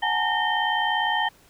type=tone cluster; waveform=sine; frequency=745 / 842 / 902 / 1834 / 3109 Hz; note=F#5 / G#5 / A5 / A#6 / G7; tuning=+12 / +24 / +43 / -29 / -15 cents; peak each=-31 / -26 / -27 / -26 / -29 dBFS; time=0.02-1.29 s; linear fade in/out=10 ms; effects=pink hiss -56 dBFS RMS until 1.49 s